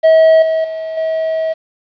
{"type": "tone with level steps", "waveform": "triangle", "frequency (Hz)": 642, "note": "E5", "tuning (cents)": -46, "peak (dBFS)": [-3, -10, -18, -12], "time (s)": [0.03, 1.54], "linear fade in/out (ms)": 20, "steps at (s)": [0.42, 0.64, 0.97], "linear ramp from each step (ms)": 5, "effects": ["resampled to 11025 Hz", "7-bit"]}